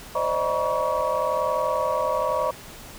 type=tone cluster; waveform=sine; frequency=519 / 590 / 631 / 958 / 1126 Hz; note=C5 / D5 / D#5 / A#5 / C#6; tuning=-14 / +8 / +24 / +47 / +27 cents; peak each=-27 dBFS; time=0.15-2.51 s; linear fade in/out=5 ms; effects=tanh soft clip ceiling -13 dBFS + pink hiss -42 dBFS RMS until 2.98 s